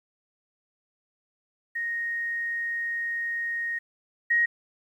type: tone pair in turn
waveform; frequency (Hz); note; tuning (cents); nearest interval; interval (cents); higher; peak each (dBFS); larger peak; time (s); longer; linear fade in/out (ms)
sine; 1864.7 / 1882; A#6 / A#6; 0 / +16; unison; 16; second; -27 / -19; second; 1.75-3.79 / 4.3-4.46; first; 10
effects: 10-bit